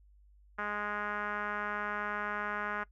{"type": "tone with low-pass filter", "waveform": "5% pulse", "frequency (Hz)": 207.7, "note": "G#3", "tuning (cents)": 0, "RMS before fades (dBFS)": -36, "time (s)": [0.58, 2.84], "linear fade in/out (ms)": 10, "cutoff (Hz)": 1500, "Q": 2.8, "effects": ["noise-tail reverb RT60 0.1 s tail -21 dB re dry", "added 50 Hz sine -58 dBFS peak until 2.91 s"]}